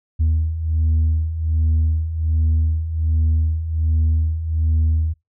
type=beating tone pair; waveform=sine; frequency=78.4 / 79.7 Hz; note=D#2 / D#2; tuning=+14 / +42 cents; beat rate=1.3 Hz; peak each=-20 / -15 dBFS; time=0.19-5.14 s; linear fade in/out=20 ms; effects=noise-tail reverb RT60 0.2 s tail -26 dB re dry + tanh soft clip ceiling -12 dBFS